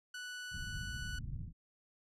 sawtooth tone, 1482 Hz, F#6, 2 cents sharp, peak -39 dBFS, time 0.14-1.19 s, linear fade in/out 5 ms
pink low-pass noise, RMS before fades -43 dBFS, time 0.51-1.53 s, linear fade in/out 50 ms, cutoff 170 Hz, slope 24 dB/octave
effects low-pass 9000 Hz 12 dB/octave

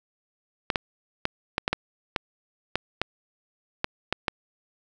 clicks, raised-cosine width 0.3 ms, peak -7 dBFS, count 12, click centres 0.702 / 0.758 / 1.254 / 1.581 / 1.679 / 1.73 / 2.162 / 2.756 / 3.016 / 3.844 / 4.126 / 4.282 s, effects none

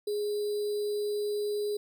sine tone with sample-and-hold, 415.3 Hz, G#4, in tune, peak -28 dBFS, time 0.07-1.77 s, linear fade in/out 5 ms, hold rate 4410 Hz, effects none

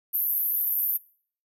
pink band-pass noise, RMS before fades -26 dBFS, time 0.13-0.98 s, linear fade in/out 20 ms, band 12000 to 14000 Hz, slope 96 dB/octave, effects noise-tail reverb RT60 0.5 s tail -22 dB re dry

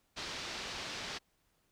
white low-pass noise, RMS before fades -42 dBFS, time 0.16-1.19 s, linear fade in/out 20 ms, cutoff 5200 Hz, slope 24 dB/octave, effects pink hiss -75 dBFS RMS until 1.71 s

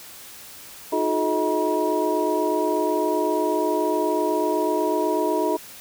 sine tone cluster, 310.3 / 358.3 / 426.5 / 632 / 959 Hz, D#4 / F4 / G#4 / D#5 / A#5, -5 / +44 / +46 / +27 / +49 cents, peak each -26 dBFS, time 0.92-5.57 s, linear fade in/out 10 ms, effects white hiss -42 dBFS RMS until 5.8 s

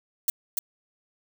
violet noise with echo, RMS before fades -23 dBFS, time 0.28-0.3 s, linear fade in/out 2 ms, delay 290 ms, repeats 1, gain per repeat -3 dB, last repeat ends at 0.59 s, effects none

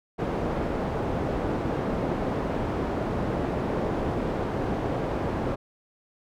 white low-pass noise, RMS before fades -28 dBFS, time 0.18-5.56 s, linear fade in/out 20 ms, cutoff 550 Hz, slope 12 dB/octave, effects none

